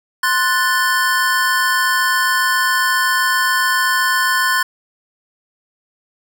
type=chord; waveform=square; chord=F# diminished; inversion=second; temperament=equal; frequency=1046.5 / 1480 / 1760 Hz; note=C6 / F#6 / A6; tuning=0 / 0 / 0 cents; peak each=-19 dBFS; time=0.23-4.63 s; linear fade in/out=5 ms; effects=none